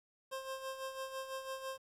25% pulse tone with tremolo, 530 Hz, C5, 22 cents sharp, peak -35 dBFS, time 0.31-1.78 s, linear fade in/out 20 ms, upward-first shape sine, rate 6 Hz, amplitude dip 60%, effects resampled to 32000 Hz + 11-bit

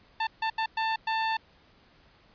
sawtooth tone bursts at uneven times, 890 Hz, A5, 20 cents sharp, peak -22 dBFS, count 5, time 0.2-0.27 / 0.42-0.5 / 0.58-0.66 / 0.77-0.96 / 1.07-1.37 s, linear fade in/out 5 ms, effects pink hiss -60 dBFS RMS until 2.34 s + resampled to 11025 Hz

